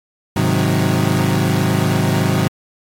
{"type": "chord", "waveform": "30% pulse", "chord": "Ab dominant seventh", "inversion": "none", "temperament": "equal with one note detuned", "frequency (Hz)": [103.83, 131.8, 155.56, 185], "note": ["Ab2", "C3", "Eb3", "Gb3"], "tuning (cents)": [0, 13, 0, 0], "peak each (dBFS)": -17, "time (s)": [0.36, 2.48], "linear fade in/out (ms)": 5, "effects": ["AAC 64 kbps"]}